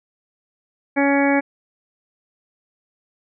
harmonic tone, 280 Hz, C#4, 18 cents sharp, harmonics 1 / 2 / 3 / 4 / 5 / 6 / 7 / 8, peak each -17 / -21 / -23 / -34 / -32 / -25 / -29 / -25 dBFS, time 0.96-1.41 s, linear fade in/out 20 ms, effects none

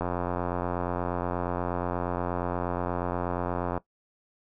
click train, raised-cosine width 1 ms, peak -15 dBFS, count 334, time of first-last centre 0.01-3.777 s, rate 88.4 Hz, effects noise-tail reverb RT60 0.1 s tail -18 dB re dry

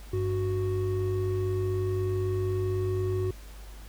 triangle tone pair together, 98 / 370 Hz, G2 / F#4, 0 / 0 cents, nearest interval octave + major seventh, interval 2300 cents, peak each -26 / -27 dBFS, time 0.13-3.31 s, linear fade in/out 5 ms, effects added 50 Hz sine -42 dBFS peak until 3.88 s + pink hiss -52 dBFS RMS until 3.88 s

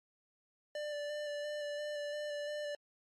square tone with vibrato, 590 Hz, D5, 8 cents sharp, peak -38 dBFS, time 0.75-2.75 s, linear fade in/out 2 ms, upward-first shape square, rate 2.9 Hz, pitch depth 15 cents each way, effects low-pass 6000 Hz 12 dB/octave + MP3 64 kbps

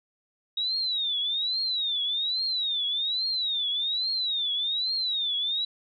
sine tone with vibrato, 3772 Hz, A#7, 20 cents sharp, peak -25 dBFS, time 0.57-5.65 s, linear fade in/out 5 ms, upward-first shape triangle, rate 1.2 Hz, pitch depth 220 cents each way, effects none

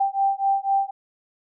sine beating tone pair, 784 / 788 Hz, G5 / G5, 0 / +9 cents, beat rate 4 Hz, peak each -22 dBFS, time 0-0.91 s, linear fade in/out 10 ms, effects none

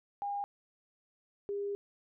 sine tone pair in turn, 809 / 403.7 Hz, G#5 / G#4, -46 / -49 cents, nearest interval octave, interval 1203 cents, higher first, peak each -33 / -33 dBFS, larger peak neither, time 0.22-0.44 / 1.49-1.75 s, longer second, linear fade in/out 0 ms, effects none

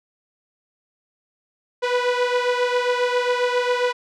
sawtooth beating tone pair, 490.6 / 498 Hz, B4 / B4, -12 / +14 cents, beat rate 7.4 Hz, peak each -16 / -20 dBFS, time 1.82-3.93 s, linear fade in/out 20 ms, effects low-pass 4000 Hz 12 dB/octave

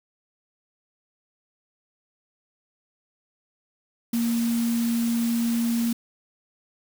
sine tone in noise, 233.1 Hz, A#3, in tune, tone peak -21 dBFS, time 4.13-5.93 s, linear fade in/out 5 ms, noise white, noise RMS -36 dBFS, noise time 4.13-5.93 s, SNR +12 dB, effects none

